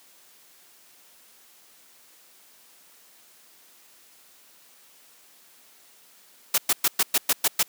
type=noise bursts; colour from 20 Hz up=white; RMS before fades=-20 dBFS; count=8; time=6.54-7.63 s; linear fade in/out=5 ms; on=40 ms; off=110 ms; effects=white hiss -55 dBFS RMS until 7.68 s + high-pass 200 Hz 12 dB/octave